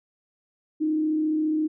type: tone with frequency modulation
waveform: sine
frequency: 310 Hz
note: D#4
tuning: 6 cents flat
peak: -21 dBFS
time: 0.8-1.68 s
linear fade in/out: 20 ms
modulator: 34.6 Hz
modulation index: 0.28
effects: none